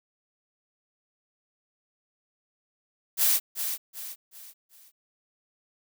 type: noise with echo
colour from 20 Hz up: blue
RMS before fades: -22 dBFS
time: 3.17-3.4 s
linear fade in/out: 50 ms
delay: 380 ms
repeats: 4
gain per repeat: -8 dB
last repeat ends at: 4.92 s
effects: none